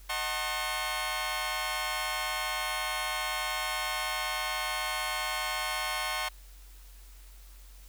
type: chord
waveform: 15% pulse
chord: D# diminished seventh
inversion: none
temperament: just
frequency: 622.3 / 746.7 / 896 / 1075.3 Hz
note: D#5 / F#5 / A5 / C6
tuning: 0 / +16 / +31 / +47 cents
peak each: -33 / -30 / -32 / -27 dBFS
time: 0.09-6.29 s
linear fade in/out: 10 ms
effects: added 46 Hz sine -48 dBFS peak until 7.88 s + white hiss -58 dBFS RMS until 7.88 s